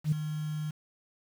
sine tone with ADSR envelope, 153 Hz, D#3, 29 cents flat, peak -20 dBFS, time 0.04-0.71 s, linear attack 79 ms, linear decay 8 ms, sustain -11 dB, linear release 8 ms, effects tanh soft clip ceiling -16 dBFS + 8-bit

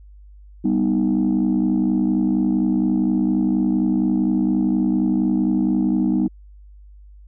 sine chord, G augmented, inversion none, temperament equal, 196 / 246.9 / 311.1 Hz, G3 / B3 / D#4, 0 / 0 / 0 cents, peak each -19 dBFS, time 0.64-6.28 s, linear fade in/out 10 ms, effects tanh soft clip ceiling -11 dBFS + added 50 Hz sine -41 dBFS peak until 7.27 s

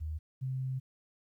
sine tone pair in turn, 77.78 / 130.81 Hz, D#2 / C3, 0 / 0 cents, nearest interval major sixth, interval 900 cents, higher second, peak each -34 / -32 dBFS, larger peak second, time 0-0.19 / 0.41-0.8 s, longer second, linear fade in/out 20 ms, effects 12-bit

